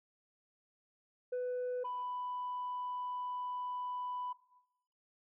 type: tone pair in turn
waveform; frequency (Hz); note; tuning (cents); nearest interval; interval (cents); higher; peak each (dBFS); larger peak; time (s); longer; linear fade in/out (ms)
sine; 497.8 / 992.7; B4 / B5; +14 / +9; octave; 1195; second; -31 / -36; first; 1.32-1.84 / 1.84-4.33; second; 10
effects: noise-tail reverb RT60 0.9 s tail -17 dB re dry + tanh soft clip ceiling -33 dBFS